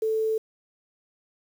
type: tone with quantisation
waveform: sine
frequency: 440 Hz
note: A4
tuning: in tune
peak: -22 dBFS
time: 0.02-0.38 s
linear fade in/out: 5 ms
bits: 8
effects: none